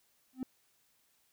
triangle tone with exponential growth, 258 Hz, C4, 24 cents flat, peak -27 dBFS, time 0.33-0.43 s, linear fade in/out 1 ms, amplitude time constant 21 ms, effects tanh soft clip ceiling -27 dBFS + white hiss -72 dBFS RMS until 1.32 s

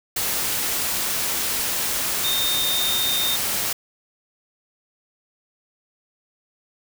sine tone in noise, 3664 Hz, A#7, 31 cents flat, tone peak -22 dBFS, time 2.24-3.36 s, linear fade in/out 5 ms, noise white, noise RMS -24 dBFS, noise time 0.16-3.73 s, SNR -1 dB, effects none

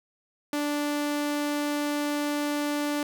sawtooth tone, 292.9 Hz, D4, 5 cents flat, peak -22 dBFS, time 0.53-3.03 s, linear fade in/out 2 ms, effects none

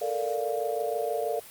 sine chord, Bb major seventh, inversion third, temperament equal, 440 / 466.2 / 587.3 / 698.5 Hz, A4 / Bb4 / D5 / F5, 0 / 0 / 0 / 0 cents, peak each -32 dBFS, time 0.01-1.4 s, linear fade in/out 10 ms, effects white hiss -47 dBFS RMS until 1.5 s + Opus 48 kbps

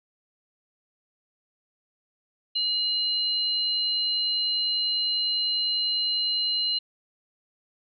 sine tone pair together, 2888 / 4095 Hz, F#7 / C8, -43 / -38 cents, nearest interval tritone, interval 605 cents, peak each -29 / -24 dBFS, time 2.55-6.79 s, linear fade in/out 10 ms, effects none

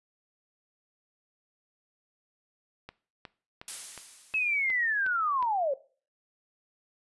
click train, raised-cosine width 0.3 ms, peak -26 dBFS, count 8, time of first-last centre 2.89-5.426 s, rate 2.76 Hz
blue noise with exponential decay, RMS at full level -34 dBFS, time 3.68-4.97 s, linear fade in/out 1 ms, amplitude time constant 280 ms
sine linear sweep, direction down, 2609 to 520 Hz, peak -25 dBFS, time 4.34-5.74 s, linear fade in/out 5 ms
effects noise-tail reverb RT60 0.4 s tail -19 dB re dry + resampled to 24000 Hz

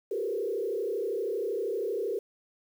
sine tone with frequency modulation, 430 Hz, A4, 40 cents flat, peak -28 dBFS, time 0.11-2.19 s, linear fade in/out 5 ms, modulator 32.7 Hz, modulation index 1.8, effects 9-bit

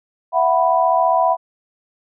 sine chord, E suspended second, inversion none, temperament equal with one note detuned, 665 / 740 / 987.8 Hz, E5 / F#5 / B5, +15 / 0 / 0 cents, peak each -17 dBFS, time 0.32-1.37 s, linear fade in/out 50 ms, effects none

